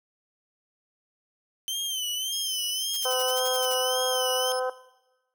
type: tone with vibrato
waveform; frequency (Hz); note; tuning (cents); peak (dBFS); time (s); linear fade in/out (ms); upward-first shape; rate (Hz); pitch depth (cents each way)
sawtooth; 3084; G7; -29; -25; 1.68-4.52; 0; sine; 1.8; 85
type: tone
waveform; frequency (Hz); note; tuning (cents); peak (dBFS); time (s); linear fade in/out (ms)
30% pulse; 5220; E8; -18; -30; 2.32-4.6; 10
type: noise bursts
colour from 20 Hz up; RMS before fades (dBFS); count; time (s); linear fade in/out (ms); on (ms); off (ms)
blue; -35; 10; 2.93-3.746; 10; 42; 44
type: harmonic tone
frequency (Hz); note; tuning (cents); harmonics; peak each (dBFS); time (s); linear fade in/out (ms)
255.3; C4; -42; 2 / 3 / 4 / 5 / 6; -28 / -32 / -34 / -36 / -38; 3.05-4.7; 5
effects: noise-tail reverb RT60 1.0 s tail -18 dB re dry